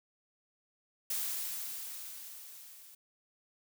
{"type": "noise with level ramp", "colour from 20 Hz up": "blue", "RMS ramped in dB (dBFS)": [-34, -55], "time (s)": [1.1, 2.95], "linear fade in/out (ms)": 5, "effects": []}